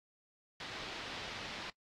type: low-pass noise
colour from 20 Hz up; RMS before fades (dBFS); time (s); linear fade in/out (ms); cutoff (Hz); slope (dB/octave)
white; -45; 0.6-1.7; 2; 4200; 24
effects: noise-tail reverb RT60 0.1 s tail -22 dB re dry + AAC 64 kbps